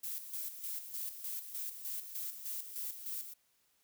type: noise with tremolo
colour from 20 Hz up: violet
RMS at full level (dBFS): -40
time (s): 0.03-3.34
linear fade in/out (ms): 10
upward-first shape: square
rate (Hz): 3.3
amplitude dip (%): 60
effects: white hiss -74 dBFS RMS until 3.83 s